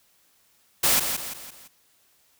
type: noise with echo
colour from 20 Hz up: white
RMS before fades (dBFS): -20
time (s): 0.83-1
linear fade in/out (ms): 10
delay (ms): 170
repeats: 4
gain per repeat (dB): -7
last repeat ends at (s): 1.68
effects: white hiss -63 dBFS RMS until 2.39 s